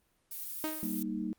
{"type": "noise", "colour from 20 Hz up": "violet", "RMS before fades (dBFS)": -40, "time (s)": [0.31, 1.03], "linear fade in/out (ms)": 5}
{"type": "tone with exponential decay", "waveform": "sawtooth", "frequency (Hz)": 312.2, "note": "D#4", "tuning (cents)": 6, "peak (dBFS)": -27, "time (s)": [0.64, 1.05], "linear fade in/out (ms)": 0, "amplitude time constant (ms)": 87}
{"type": "chord", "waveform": "sine", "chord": "Eb major", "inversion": "first", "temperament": "equal", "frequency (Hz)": [196, 233.1, 311.1], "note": ["G3", "Bb3", "Eb4"], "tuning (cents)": [0, 0, 0], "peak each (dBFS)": -37, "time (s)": [0.83, 1.33], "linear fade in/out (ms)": 0}
{"effects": ["pink hiss -73 dBFS RMS until 1.38 s", "Opus 32 kbps"]}